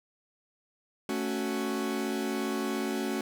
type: chord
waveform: 40% pulse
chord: F# minor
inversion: first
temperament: equal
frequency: 220 / 277.2 / 370 Hz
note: A3 / C#4 / F#4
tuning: 0 / 0 / 0 cents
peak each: -33 dBFS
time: 1.09-3.21 s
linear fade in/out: 2 ms
effects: none